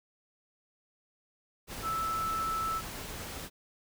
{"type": "tone in noise", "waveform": "sine", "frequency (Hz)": 1316, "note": "E6", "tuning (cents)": -3, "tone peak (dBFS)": -30, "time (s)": [1.82, 2.82], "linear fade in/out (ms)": 50, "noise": "pink", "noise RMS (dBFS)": -41, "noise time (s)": [1.67, 3.5], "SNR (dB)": 8, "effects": []}